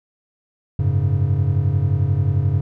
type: chord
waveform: triangle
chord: F# suspended second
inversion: none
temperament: equal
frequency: 92.5 / 103.83 / 138.59 Hz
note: F#2 / G#2 / C#3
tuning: 0 / 0 / 0 cents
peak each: -18 dBFS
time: 0.79-2.61 s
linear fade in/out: 5 ms
effects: none